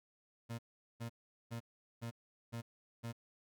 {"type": "tone bursts", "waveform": "30% pulse", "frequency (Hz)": 116.54, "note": "A#2", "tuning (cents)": 0, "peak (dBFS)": -38, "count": 6, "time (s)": [0.49, 3.128], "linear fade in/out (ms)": 20, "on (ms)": 98, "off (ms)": 410, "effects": []}